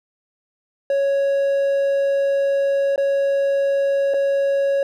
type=tone with dropouts; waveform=triangle; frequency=554.4 Hz; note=C#5; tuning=in tune; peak=-14 dBFS; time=0.9-4.83 s; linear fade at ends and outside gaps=2 ms; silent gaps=2.96-2.978 / 4.138-4.142 s; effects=none